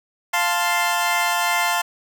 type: chord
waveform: 20% pulse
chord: F major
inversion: none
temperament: equal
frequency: 698.5 / 880 / 1046.5 Hz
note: F5 / A5 / C6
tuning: 0 / 0 / 0 cents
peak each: -18 dBFS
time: 0.33-1.82 s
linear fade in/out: 10 ms
effects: none